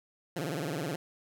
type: tone with vibrato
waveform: 15% pulse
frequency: 155.56 Hz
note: D#3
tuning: in tune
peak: -26 dBFS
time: 0.36-0.96 s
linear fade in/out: 5 ms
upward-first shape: sine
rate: 19 Hz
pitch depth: 250 cents each way
effects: none